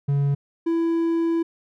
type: tone pair in turn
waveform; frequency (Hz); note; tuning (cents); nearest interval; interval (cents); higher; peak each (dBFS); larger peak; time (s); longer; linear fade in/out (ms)
triangle; 141.2 / 332.4; C#3 / E4; +32 / +15; octave + minor third; 1483; second; -16 / -17; first; 0.08-0.35 / 0.66-1.43; second; 10
effects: none